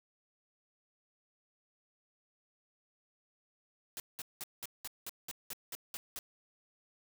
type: noise bursts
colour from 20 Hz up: white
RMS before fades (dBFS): -42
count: 11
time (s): 3.97-6.189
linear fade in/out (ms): 0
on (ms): 29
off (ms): 190
effects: none